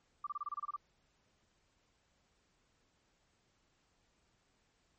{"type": "tone bursts", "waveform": "sine", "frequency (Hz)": 1177, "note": "D6", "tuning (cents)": 3, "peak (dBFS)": -36, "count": 10, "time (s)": [0.24, 0.763], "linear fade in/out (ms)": 5, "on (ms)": 28, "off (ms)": 27, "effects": ["pink hiss -75 dBFS RMS until 4.98 s", "MP3 32 kbps"]}